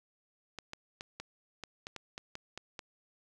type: clicks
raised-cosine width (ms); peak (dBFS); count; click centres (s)
0.2; -24; 11; 0.587 / 0.734 / 1.009 / 1.2 / 1.637 / 1.869 / 1.963 / 2.179 / 2.354 / 2.576 / 2.792
effects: none